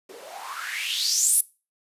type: noise with band-pass filter sweep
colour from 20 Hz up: blue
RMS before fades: -26 dBFS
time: 0.09-1.41 s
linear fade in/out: 5 ms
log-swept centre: 370 to 11000 Hz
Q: 5.8
effects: noise-tail reverb RT60 0.3 s tail -21 dB re dry + resampled to 32000 Hz